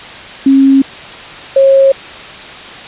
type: tone pair in turn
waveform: sine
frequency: 271.1 / 542.2 Hz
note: C#4 / C#5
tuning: -38 / -38 cents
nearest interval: octave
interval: 1200 cents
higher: second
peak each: -3 dBFS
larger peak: neither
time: 0.46-0.82 / 1.56-1.92 s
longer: neither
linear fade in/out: 5 ms
effects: white hiss -28 dBFS RMS until 2.87 s + resampled to 8000 Hz